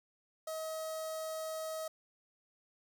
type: tone with notch filter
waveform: sawtooth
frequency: 636 Hz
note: D#5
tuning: 38 cents sharp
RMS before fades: -40 dBFS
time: 0.47-1.88 s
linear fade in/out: 5 ms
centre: 2400 Hz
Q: 0.69
effects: none